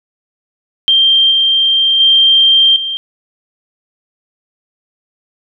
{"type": "tone with level steps", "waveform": "sine", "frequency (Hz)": 3168, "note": "G7", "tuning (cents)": 18, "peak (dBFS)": [-6, -8, -5, -16], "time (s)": [0.88, 2.97], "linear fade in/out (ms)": 0, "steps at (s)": [1.31, 2, 2.76], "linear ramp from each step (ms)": 2, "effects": []}